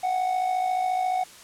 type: tone with amplitude modulation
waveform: triangle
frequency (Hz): 740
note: F#5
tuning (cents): 0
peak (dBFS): -18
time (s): 0.03-1.24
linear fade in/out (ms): 10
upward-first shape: sine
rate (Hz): 54.3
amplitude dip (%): 55
effects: white hiss -47 dBFS RMS until 1.43 s + low-pass 10000 Hz 12 dB/octave